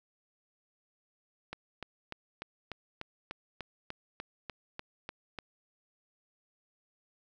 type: click train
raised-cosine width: 0.3 ms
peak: -23 dBFS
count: 14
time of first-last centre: 1.53-5.388 s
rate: 3.37 Hz
effects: none